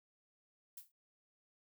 violet noise with exponential decay, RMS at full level -45 dBFS, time 0.77-0.92 s, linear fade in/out 5 ms, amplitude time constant 31 ms, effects none

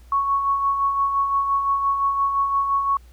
sine tone with tremolo, 1108.7 Hz, C#6, in tune, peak -16 dBFS, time 0.12-2.97 s, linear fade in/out 2 ms, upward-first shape sine, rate 5.8 Hz, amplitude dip 45%, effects added 60 Hz sine -44 dBFS peak until 3.12 s + pink hiss -58 dBFS RMS until 3.12 s

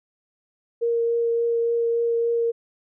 sine tone with vibrato, 466.2 Hz, A#4, in tune, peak -19 dBFS, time 0.81-2.52 s, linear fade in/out 20 ms, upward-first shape triangle, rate 3.5 Hz, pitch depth 10 cents each way, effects none

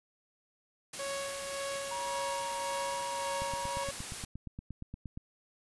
white noise, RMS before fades -41 dBFS, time 0.93-4.25 s, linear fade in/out 5 ms
sawtooth tone with tremolo, 554.4 Hz, C#5, in tune, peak -31 dBFS, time 0.99-3.91 s, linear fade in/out 5 ms, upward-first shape sine, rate 1.8 Hz, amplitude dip 45%
triangle tone with vibrato, 949 Hz, A#5, 31 cents sharp, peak -34 dBFS, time 1.91-3.84 s, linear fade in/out 5 ms, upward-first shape sine, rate 1.2 Hz, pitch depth 15 cents each way
click train, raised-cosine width 5 ms, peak -29 dBFS, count 16, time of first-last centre 3.42-5.174 s, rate 8.55 Hz
effects resampled to 24000 Hz

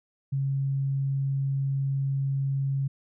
sine tone, 136.9 Hz, C#3, 21 cents flat, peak -24 dBFS, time 0.32-2.88 s, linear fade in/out 10 ms, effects none

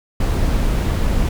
brown noise, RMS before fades -17 dBFS, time 0.2-1.29 s, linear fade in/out 5 ms, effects none

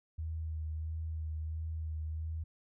sine tone with vibrato, 79.2 Hz, D#2, 31 cents sharp, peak -35 dBFS, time 0.18-2.44 s, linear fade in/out 10 ms, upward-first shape sine, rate 1.5 Hz, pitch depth 22 cents each way, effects none

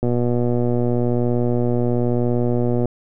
click train, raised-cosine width 2 ms, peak -8 dBFS, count 343, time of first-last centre 0.03-2.856 s, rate 121 Hz, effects none

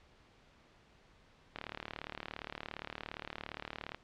click train, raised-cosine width 0.3 ms, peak -24 dBFS, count 90, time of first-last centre 1.56-3.946 s, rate 37.3 Hz, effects pink hiss -64 dBFS RMS until 4.03 s + low-pass 4000 Hz 12 dB/octave

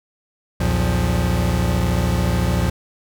square tone cluster, 63.1 / 83.2 / 117.2 / 175.6 Hz, B1 / E2 / A#2 / F3, +38 / +17 / +10 / +10 cents, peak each -23 dBFS, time 0.6-2.7 s, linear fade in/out 5 ms, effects none

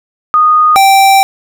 sine / square tone pair in turn, 1235 / 780.5 Hz, D#6 / G5, -13 / -8 cents, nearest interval minor sixth, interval 795 cents, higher first, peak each -4 dBFS, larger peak neither, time 0.34-0.76 / 0.76-1.23 s, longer second, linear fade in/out 0 ms, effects none

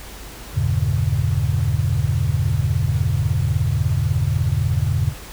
sine chord, E diminished seventh, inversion none, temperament just, 82.41 / 98.89 / 118.67 / 142.4 Hz, E2 / G2 / Bb2 / Db3, 0 / +16 / +31 / +47 cents, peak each -22 dBFS, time 0.53-5.14 s, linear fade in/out 50 ms, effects added 50 Hz sine -37 dBFS peak until 5.32 s + pink hiss -38 dBFS RMS until 5.32 s

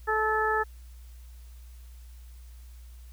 harmonic tone, 434.2 Hz, A4, 23 cents flat, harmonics 1 / 2 / 3 / 4, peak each -29 / -29 / -29 / -29 dBFS, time 0.07-0.64 s, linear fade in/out 20 ms, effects added 60 Hz sine -44 dBFS peak until 3.12 s + white hiss -61 dBFS RMS until 3.12 s

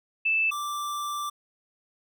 sine / square tone pair in turn, 2637 / 1174.6 Hz, E7 / D6, 0 / 0 cents, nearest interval octave + major second, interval 1400 cents, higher first, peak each -21 / -30 dBFS, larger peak first, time 0.25-0.51 / 0.51-1.3 s, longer second, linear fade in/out 10 ms, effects none

